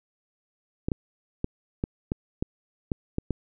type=clicks; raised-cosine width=3 ms; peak=-13 dBFS; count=9; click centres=0.885 / 0.918 / 1.444 / 1.839 / 2.119 / 2.425 / 2.918 / 3.184 / 3.307 s; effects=none